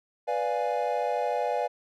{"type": "chord", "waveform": "triangle", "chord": "B diminished seventh", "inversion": "none", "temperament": "equal", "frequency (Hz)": [493.9, 587.3, 698.5, 830.6], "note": ["B4", "D5", "F5", "Ab5"], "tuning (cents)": [0, 0, 0, 0], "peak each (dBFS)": -29, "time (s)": [0.27, 1.68], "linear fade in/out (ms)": 20, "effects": []}